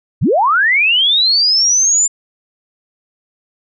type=linear sweep; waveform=sine; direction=up; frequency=68.1 to 7250 Hz; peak=-9 dBFS; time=0.21-2.08 s; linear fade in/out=20 ms; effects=none